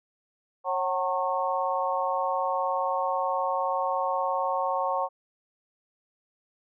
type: harmonic tone with a mistuned harmonic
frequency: 181.9 Hz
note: F#3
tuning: 29 cents flat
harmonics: 3 / 4 / 5 / 6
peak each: -30 / -30 / -30 / -30 dBFS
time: 0.64-5.09 s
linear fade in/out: 50 ms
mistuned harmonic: 4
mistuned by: +53 cents
effects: none